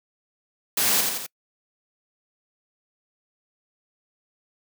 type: noise with echo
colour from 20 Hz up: white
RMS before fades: -22 dBFS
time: 0.77-1.01 s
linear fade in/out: 5 ms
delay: 85 ms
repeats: 3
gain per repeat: -4 dB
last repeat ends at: 1.265 s
effects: noise-tail reverb RT60 0.1 s tail -26 dB re dry + high-pass 150 Hz 12 dB/octave